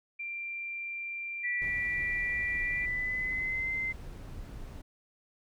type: tone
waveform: sine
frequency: 2368 Hz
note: D7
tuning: 14 cents sharp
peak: -35 dBFS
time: 0.19-2.86 s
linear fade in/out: 10 ms
type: tone with pitch glide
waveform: sine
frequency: 1957 to 2073 Hz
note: B6 to C7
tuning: -16 to -17 cents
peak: -30 dBFS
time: 1.43-3.93 s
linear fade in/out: 20 ms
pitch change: +99 cents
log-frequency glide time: 2.63-3.7 s
type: noise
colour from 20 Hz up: brown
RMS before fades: -43 dBFS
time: 1.61-4.82 s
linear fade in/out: 10 ms
effects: none